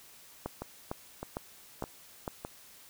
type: two click trains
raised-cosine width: 1 ms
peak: -23 / -20 dBFS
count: 4 / 5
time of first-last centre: 0.62-2.449 / 0.46-2.278 s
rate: 1.64 / 2.2 Hz
effects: white hiss -55 dBFS RMS until 2.89 s